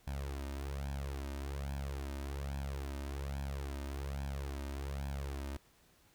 sawtooth tone with flanger, 69.3 Hz, C#2, in tune, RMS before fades -40 dBFS, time 0.07-5.57 s, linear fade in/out 5 ms, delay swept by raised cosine 1.2 to 3.3 ms, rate 1.2 Hz, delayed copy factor +0.75, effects pink hiss -67 dBFS RMS until 6.14 s

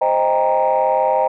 sine chord, C minor seventh, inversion none, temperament equal with one note detuned, 523.3 / 622.3 / 795.9 / 932.3 Hz, C5 / Eb5 / G5 / Bb5, 0 / 0 / +26 / 0 cents, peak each -18 dBFS, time 0.01-1.28 s, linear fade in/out 10 ms, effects tanh soft clip ceiling -7 dBFS

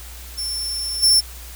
sawtooth tone with level steps, 5390 Hz, E8, 38 cents sharp, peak -21 / -9 dBFS, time 0.37-1.21 s, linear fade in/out 20 ms, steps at 1.02 s, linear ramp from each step 20 ms, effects added 60 Hz sine -36 dBFS peak until 1.55 s + white hiss -40 dBFS RMS until 1.55 s

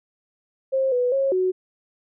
sine tone with pitch steps, 532 / 494 / 543 / 370.5 Hz, C5 / B4 / C#5 / F#4, +29 / 0 / -36 / +2 cents, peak -18 dBFS, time 0.72-1.52 s, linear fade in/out 20 ms, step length 200 ms, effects none

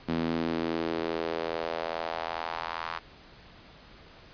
sawtooth tone with high-pass filter sweep, 82.41 Hz, E2, in tune, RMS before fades -32 dBFS, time 0.08-2.99 s, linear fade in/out 10 ms, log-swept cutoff 220 to 1100 Hz, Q 2.2, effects pink hiss -52 dBFS RMS until 4.33 s + resampled to 11025 Hz

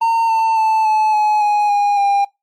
triangle tone with pitch steps, 913 / 896.3 / 879.9 / 863.8 / 847.9 / 832.4 / 817.2 / 802.2 Hz, A#5 / A5 / A5 / A5 / G#5 / G#5 / G#5 / G5, -36 / +32 / 0 / -32 / +36 / +4 / -28 / +40 cents, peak -10 dBFS, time 0.01-2.25 s, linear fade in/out 10 ms, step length 280 ms, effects noise-tail reverb RT60 0.2 s tail -23 dB re dry + Opus 24 kbps

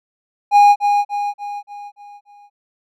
triangle tone with echo, 819 Hz, G#5, 24 cents flat, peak -4 dBFS, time 0.51-0.76 s, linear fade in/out 50 ms, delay 290 ms, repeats 6, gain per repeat -6 dB, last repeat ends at 2.5 s, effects none

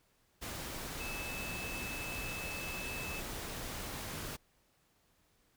sine tone in noise, 2611 Hz, E7, 17 cents flat, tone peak -42 dBFS, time 0.99-3.21 s, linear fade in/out 20 ms, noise pink, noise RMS -42 dBFS, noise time 0.41-4.37 s, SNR -3 dB, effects pink hiss -72 dBFS RMS until 5.56 s

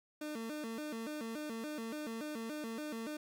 30% pulse tone with vibrato, 261.6 Hz, C4, in tune, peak -37 dBFS, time 0.21-3.17 s, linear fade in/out 5 ms, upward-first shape square, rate 3.5 Hz, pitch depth 250 cents each way, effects none

